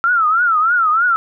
sine tone with vibrato, 1339 Hz, E6, 27 cents sharp, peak -11 dBFS, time 0.04-1.16 s, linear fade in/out 0 ms, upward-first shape triangle, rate 3.2 Hz, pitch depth 180 cents each way, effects none

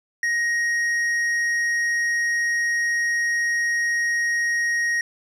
sine tone with tanh clipping, 1878 Hz, A#6, 12 cents sharp, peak -21 dBFS, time 0.23-5.01 s, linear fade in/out 2 ms, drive 8 dB, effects none

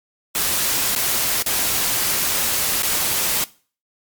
white noise with dropouts, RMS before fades -20 dBFS, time 0.35-3.44 s, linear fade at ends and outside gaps 1 ms, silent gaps 0.951-0.961 / 1.424-1.462 / 2.823-2.831 s, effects noise-tail reverb RT60 0.4 s tail -20 dB re dry + MP3 96 kbps

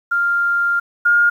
sine tone pair in turn, 1396.9 / 1418 Hz, F6 / F6, 0 / +26 cents, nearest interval unison, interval 26 cents, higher second, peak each -14 / -10 dBFS, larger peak second, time 0.11-0.8 / 1.05-1.3 s, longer first, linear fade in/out 10 ms, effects 8-bit

